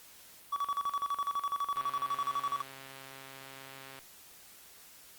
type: tone with tremolo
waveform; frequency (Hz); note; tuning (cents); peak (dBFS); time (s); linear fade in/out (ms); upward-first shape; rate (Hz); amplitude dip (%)
triangle; 1137; C#6; +44; -27; 0.52-2.62; 10; square; 12; 80
type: click train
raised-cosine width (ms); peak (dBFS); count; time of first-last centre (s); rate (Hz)
0.3; -32; 302; 1.76-3.99; 135
effects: white hiss -55 dBFS RMS until 5.18 s + Opus 48 kbps